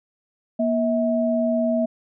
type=tone pair together; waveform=sine; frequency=237.8 / 646 Hz; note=A#3 / E5; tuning=+35 / -35 cents; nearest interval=octave + perfect fourth; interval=1730 cents; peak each=-21 dBFS; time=0.59-1.86 s; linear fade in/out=10 ms; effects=none